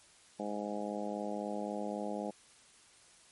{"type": "harmonic tone", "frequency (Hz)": 103.83, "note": "G#2", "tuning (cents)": 0, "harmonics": [2, 3, 4, 5, 6, 7, 8], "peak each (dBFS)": [-40, -43, -45, -42, -43, -45, -45], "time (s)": [0.39, 2.31], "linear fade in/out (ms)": 10, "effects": ["white hiss -61 dBFS RMS until 3.31 s", "MP3 48 kbps"]}